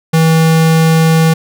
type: tone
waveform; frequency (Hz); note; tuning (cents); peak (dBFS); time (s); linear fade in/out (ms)
square; 161.6; E3; -34; -7; 0.13-1.34; 10
effects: none